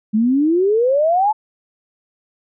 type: exponential sweep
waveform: sine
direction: up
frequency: 207.7 to 882 Hz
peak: -12 dBFS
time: 0.13-1.33 s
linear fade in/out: 20 ms
effects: none